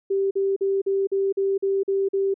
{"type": "tone bursts", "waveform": "sine", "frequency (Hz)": 391, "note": "G4", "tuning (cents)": -4, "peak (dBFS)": -19, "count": 9, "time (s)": [0.1, 2.342], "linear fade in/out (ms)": 10, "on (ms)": 210, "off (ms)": 44, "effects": []}